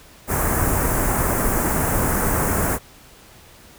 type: band-stop noise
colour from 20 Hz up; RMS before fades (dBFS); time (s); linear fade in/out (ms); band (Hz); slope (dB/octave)
pink; -20; 0.27-2.79; 50; 1800 to 7700; 24
effects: pink hiss -47 dBFS RMS until 3.78 s